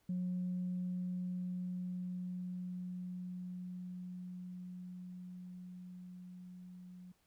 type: tone with level ramp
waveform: sine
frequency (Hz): 180.8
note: F#3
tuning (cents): -40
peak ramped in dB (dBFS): -33 to -50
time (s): 0.09-7.12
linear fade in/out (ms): 5
effects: tanh soft clip ceiling -31 dBFS + pink hiss -75 dBFS RMS until 7.26 s